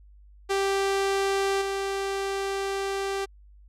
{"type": "tone with level steps", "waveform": "sawtooth", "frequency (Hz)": 392, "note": "G4", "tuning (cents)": 0, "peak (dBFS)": [-19, -23], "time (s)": [0.49, 3.26], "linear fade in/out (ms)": 20, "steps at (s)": 1.61, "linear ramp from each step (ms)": 10, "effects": ["added 50 Hz sine -49 dBFS peak until 3.68 s", "low-pass 9000 Hz 12 dB/octave"]}